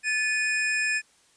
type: tone pair together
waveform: square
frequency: 1739.1 / 2473 Hz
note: A6 / D#7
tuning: -21 / -11 cents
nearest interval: tritone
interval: 610 cents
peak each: -27 dBFS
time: 0.03-1.02 s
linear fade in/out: 50 ms
effects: white hiss -61 dBFS RMS until 1.36 s + resampled to 22050 Hz